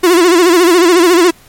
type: tone with vibrato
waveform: 45% pulse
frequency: 349.2 Hz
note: F4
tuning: in tune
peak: -5 dBFS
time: 0.03-1.31 s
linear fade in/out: 10 ms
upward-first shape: sine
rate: 14 Hz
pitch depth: 110 cents each way
effects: pink hiss -43 dBFS RMS until 1.48 s + MP3 64 kbps